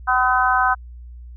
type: harmonic tone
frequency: 253.3 Hz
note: B3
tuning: 44 cents sharp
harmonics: 3 / 4 / 5 / 6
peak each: -20 / -20 / -20 / -20 dBFS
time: 0.07-0.75 s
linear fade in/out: 20 ms
effects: added 60 Hz sine -35 dBFS peak until 1.36 s